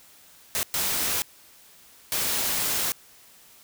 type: noise bursts at uneven times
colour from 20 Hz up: white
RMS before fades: -26 dBFS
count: 3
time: 0.55-0.63 / 0.74-1.22 / 2.12-2.92 s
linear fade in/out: 0 ms
effects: white hiss -53 dBFS RMS until 3.63 s